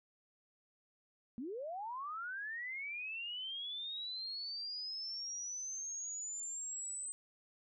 sine linear sweep, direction up, 218.8 to 8170 Hz, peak -40 dBFS, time 1.38-7.12 s, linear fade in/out 0 ms, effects none

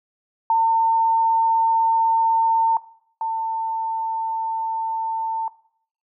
sine tone pair in turn, 904 / 896.7 Hz, A5 / A5, +47 / +33 cents, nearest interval unison, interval 14 cents, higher first, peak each -14 / -21 dBFS, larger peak first, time 0.5-2.77 / 3.21-5.48 s, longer neither, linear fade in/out 2 ms, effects noise-tail reverb RT60 0.6 s tail -19 dB re dry

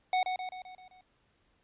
square tone with echo, 740 Hz, F#5, in tune, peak -26 dBFS, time 0.13-0.23 s, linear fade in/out 2 ms, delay 130 ms, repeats 6, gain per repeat -5 dB, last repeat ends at 1.01 s, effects pink hiss -71 dBFS RMS until 1.63 s + resampled to 8000 Hz

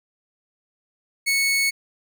sawtooth tone, 2208 Hz, C#7, 7 cents flat, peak -15 dBFS, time 1.26-1.71 s, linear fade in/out 20 ms, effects none

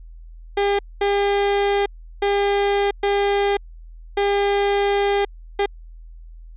30% pulse tone bursts at uneven times, 402.8 Hz, G4, 47 cents sharp, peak -14 dBFS, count 6, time 0.57-0.79 / 1.01-1.86 / 2.22-2.91 / 3.03-3.57 / 4.17-5.25 / 5.59-5.66 s, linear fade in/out 5 ms, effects added 41 Hz sine -37 dBFS peak until 6.56 s + resampled to 8000 Hz

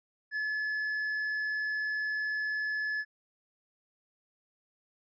triangle tone with hard clipping, 1717 Hz, A6, 43 cents flat, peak -31 dBFS, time 0.31-3.05 s, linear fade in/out 50 ms, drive 6 dB, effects resampled to 16000 Hz

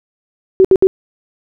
sine tone bursts, 379.8 Hz, F#4, 45 cents sharp, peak -4 dBFS, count 3, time 0.6-0.87 s, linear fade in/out 0 ms, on 46 ms, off 66 ms, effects none

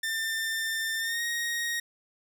sawtooth tone with pitch glide, 1793 to 1874.5 Hz, A6 to A#6, +32 to +9 cents, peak -25 dBFS, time 0.03-1.8 s, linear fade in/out 5 ms, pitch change +77 cents, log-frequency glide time 1-1.22 s, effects none

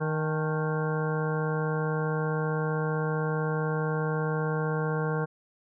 harmonic tone with a mistuned harmonic, 155.9 Hz, D#3, 4 cents sharp, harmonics 1 / 2 / 3 / 4 / 5 / 6 / 7 / 9 / 10, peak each -28 / -40 / -31 / -41 / -40 / -40 / -39 / -39 / -40 dBFS, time 0-5.26 s, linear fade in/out 20 ms, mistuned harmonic 6, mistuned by -82 cents, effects none

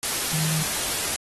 sine tone in noise, 157.6 Hz, D#3, 23 cents sharp, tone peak -25 dBFS, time 0.33-0.63 s, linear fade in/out 0 ms, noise white, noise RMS -26 dBFS, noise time 0.03-1.16 s, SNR -2 dB, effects AAC 32 kbps

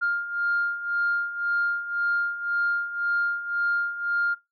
sine beating tone pair, 1403 / 1404.9 Hz, F6 / F6, +8 / +10 cents, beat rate 1.9 Hz, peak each -29 / -24 dBFS, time 0.01-4.35 s, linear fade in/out 20 ms, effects noise-tail reverb RT60 0.2 s tail -19 dB re dry + tanh soft clip ceiling -16 dBFS

